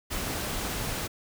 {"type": "noise", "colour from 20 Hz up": "pink", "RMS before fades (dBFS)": -32, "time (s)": [0.1, 1.08], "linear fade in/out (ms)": 20, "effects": []}